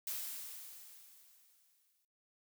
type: noise with exponential decay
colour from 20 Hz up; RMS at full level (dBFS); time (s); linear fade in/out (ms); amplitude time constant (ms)
blue; -39; 0.07-2.05; 2; 430
effects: noise-tail reverb RT60 0.6 s tail -25 dB re dry